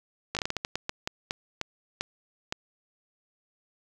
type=slowing click train; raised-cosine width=0.2 ms; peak=-12 dBFS; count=15; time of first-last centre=0.35-2.525 s; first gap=17 ms; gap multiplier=1.3; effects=8-bit